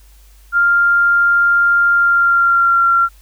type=tone with pitch glide; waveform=sine; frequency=1396.9 to 1373.7 Hz; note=F6 to F6; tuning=0 to -29 cents; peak=-9 dBFS; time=0.52-3.09 s; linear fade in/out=50 ms; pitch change=-29 cents; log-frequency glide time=1.93-2.84 s; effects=added 50 Hz sine -42 dBFS peak until 3.21 s + white hiss -52 dBFS RMS until 3.21 s